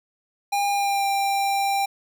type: tone with pitch glide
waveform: square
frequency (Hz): 807 to 791.8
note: G#5 to G5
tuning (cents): -50 to +17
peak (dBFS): -21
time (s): 0.52-1.86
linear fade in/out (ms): 10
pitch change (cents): -33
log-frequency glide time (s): 0.7-1.06
effects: none